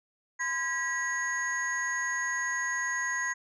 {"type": "tone cluster", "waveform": "sine", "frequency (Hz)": [1025, 1637, 1933, 6610], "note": ["C6", "G#6", "B6", "G#8"], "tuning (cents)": [-36, -25, -38, -9], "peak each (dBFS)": [-36, -34, -30, -36], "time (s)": [0.39, 3.34], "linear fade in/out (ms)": 20, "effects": ["tanh soft clip ceiling -21 dBFS"]}